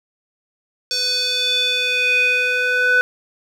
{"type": "tone with band-pass filter sweep", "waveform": "square", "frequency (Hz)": 498.7, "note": "B4", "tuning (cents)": 17, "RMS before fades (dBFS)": -18, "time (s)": [0.91, 3.01], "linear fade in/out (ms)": 0, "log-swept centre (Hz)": [5000, 1600], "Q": 4.9, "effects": ["8-bit"]}